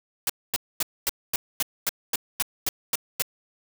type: noise bursts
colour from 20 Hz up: white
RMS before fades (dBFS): -24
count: 12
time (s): 0.27-3.222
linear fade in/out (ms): 2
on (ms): 26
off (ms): 240
effects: none